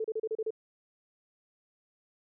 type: tone bursts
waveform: sine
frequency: 440 Hz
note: A4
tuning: in tune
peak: -29 dBFS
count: 7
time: 0-0.506 s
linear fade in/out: 5 ms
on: 44 ms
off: 33 ms
effects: none